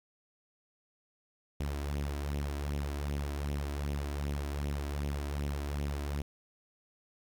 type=tone with flanger; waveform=sawtooth; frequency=71.8 Hz; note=D2; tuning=39 cents flat; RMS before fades=-35 dBFS; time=1.6-6.22 s; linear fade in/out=5 ms; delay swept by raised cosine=0.31 to 3.11 ms; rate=2.6 Hz; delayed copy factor=+0.55; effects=11-bit